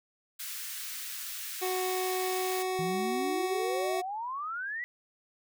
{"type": "high-pass noise", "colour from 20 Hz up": "white", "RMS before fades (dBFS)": -39, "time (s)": [0.39, 2.63], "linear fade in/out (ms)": 10, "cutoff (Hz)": 1400, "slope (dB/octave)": 24}
{"type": "tone with pitch glide", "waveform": "25% pulse", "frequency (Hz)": [370, 373.4], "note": ["F#4", "F#4"], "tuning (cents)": [0, 16], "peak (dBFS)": -26, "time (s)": [1.61, 4.02], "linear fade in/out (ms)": 20, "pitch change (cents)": 16, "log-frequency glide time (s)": [1.77, 3.1]}
{"type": "exponential sweep", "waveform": "sine", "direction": "up", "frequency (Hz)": [158.1, 1991], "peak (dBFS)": -33, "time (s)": [2.79, 4.84], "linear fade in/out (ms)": 0}
{"effects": []}